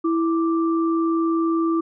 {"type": "tone pair together", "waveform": "sine", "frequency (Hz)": [329.6, 1174.7], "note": ["E4", "D6"], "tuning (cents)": [0, 0], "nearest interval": "octave + minor seventh", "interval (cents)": 2200, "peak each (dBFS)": [-18, -27], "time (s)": [0.04, 1.81], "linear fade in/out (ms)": 10, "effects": []}